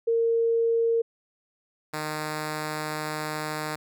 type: tone pair in turn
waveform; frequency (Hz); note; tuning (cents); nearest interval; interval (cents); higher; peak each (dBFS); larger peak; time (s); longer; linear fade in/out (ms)
sine / 5% pulse; 460 / 153.51; A#4 / D#3; -23 / -23; octave + perfect fifth; 1900; first; -20 / -18; second; 0.07-1.02 / 1.93-3.76; second; 10
effects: none